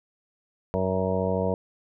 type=harmonic tone with a mistuned harmonic; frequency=93.9 Hz; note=F#2; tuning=26 cents sharp; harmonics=1 / 2 / 3 / 4 / 5 / 6 / 7 / 9 / 10; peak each=-31 / -29 / -38 / -36 / -28 / -30 / -31 / -43 / -35 dBFS; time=0.74-1.54 s; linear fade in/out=0 ms; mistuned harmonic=9; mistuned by=-32 cents; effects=none